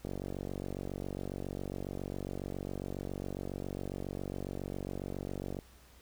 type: click train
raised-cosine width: 2 ms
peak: -25 dBFS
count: 263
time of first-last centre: 0.05-5.589 s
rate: 47.3 Hz
effects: added 61 Hz sine -59 dBFS peak until 6.01 s + pink hiss -61 dBFS RMS until 6.01 s